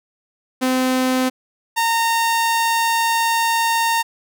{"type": "tone pair in turn", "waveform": "sawtooth", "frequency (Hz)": [257.2, 918.2], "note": ["C4", "A#5"], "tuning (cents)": [-30, -26], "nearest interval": "octave + minor seventh", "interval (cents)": 2204, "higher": "second", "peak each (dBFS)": -12, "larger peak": "neither", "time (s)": [[0.61, 1.3], [1.76, 4.03]], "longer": "second", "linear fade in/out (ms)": 20, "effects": []}